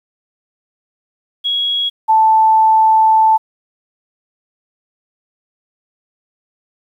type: tone pair in turn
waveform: sine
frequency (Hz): 3322 / 879.9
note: G#7 / A5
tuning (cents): 0 / 0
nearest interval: octave + major seventh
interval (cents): 2300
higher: first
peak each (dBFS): -14 / -7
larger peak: second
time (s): 1.44-1.9 / 2.08-3.38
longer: second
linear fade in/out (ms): 20
effects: 8-bit